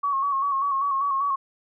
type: tone with vibrato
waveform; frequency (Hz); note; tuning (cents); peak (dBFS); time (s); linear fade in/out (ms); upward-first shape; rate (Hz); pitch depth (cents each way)
sine; 1108; C#6; -1; -21; 0.03-1.36; 10; square; 5.1; 41
effects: none